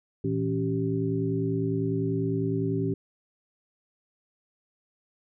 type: tone cluster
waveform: sine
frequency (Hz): 115.9 / 165.9 / 275.9 / 387.2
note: A#2 / E3 / C#4 / G4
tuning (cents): -10 / +11 / -8 / -21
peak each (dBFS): -30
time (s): 0.24-2.94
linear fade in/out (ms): 5
effects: none